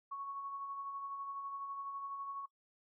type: tone with tremolo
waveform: sine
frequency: 1108.7 Hz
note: C#6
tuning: in tune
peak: -39 dBFS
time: 0.11-2.46 s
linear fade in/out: 10 ms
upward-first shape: sine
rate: 12 Hz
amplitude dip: 35%
effects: noise-tail reverb RT60 0.1 s tail -22 dB re dry